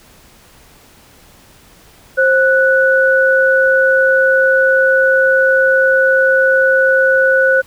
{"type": "tone pair together", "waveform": "sine", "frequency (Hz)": [528.6, 1480], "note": ["C5", "F#6"], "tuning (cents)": [18, 0], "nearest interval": "octave + tritone", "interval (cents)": 1782, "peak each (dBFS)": -11, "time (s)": [2.17, 7.62], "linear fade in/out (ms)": 20, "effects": ["pink hiss -45 dBFS RMS until 7.66 s"]}